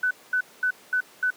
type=tone bursts; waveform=sine; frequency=1498 Hz; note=F#6; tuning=21 cents sharp; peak=-20 dBFS; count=5; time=0.03-1.305 s; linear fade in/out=5 ms; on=79 ms; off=220 ms; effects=pink hiss -51 dBFS RMS until 1.36 s + high-pass 300 Hz 12 dB/octave